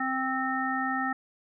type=harmonic tone; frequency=262.1 Hz; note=C4; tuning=3 cents sharp; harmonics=1 / 3 / 5 / 7; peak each=-32 / -32 / -32 / -32 dBFS; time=0-1.13 s; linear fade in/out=5 ms; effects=none